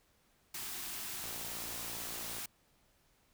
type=band-stop noise; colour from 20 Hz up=white; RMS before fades=-42 dBFS; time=0.54-2.46 s; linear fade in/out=5 ms; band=430 to 630 Hz; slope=96 dB/octave
type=click train; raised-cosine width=1 ms; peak=-36 dBFS; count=67; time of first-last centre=1.24-2.384 s; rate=57.7 Hz
effects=pink hiss -71 dBFS RMS until 3.33 s